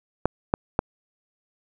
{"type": "clicks", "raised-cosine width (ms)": 1, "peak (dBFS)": -5, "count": 3, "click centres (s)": [0.256, 0.539, 0.791], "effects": []}